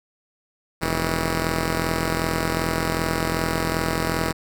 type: tone pair together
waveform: 5% pulse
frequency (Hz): 42.61 / 161.3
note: F1 / E3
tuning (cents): -42 / -37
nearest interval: octave + major seventh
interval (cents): 2305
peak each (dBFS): -13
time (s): 0.81-4.33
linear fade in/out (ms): 20
effects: none